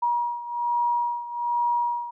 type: beating tone pair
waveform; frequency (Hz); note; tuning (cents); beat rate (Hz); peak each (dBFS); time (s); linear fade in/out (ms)
sine; 955 / 956.2; A#5 / A#5; +42 / +44; 1.2; -24 / -28; 0.02-2.11; 10
effects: none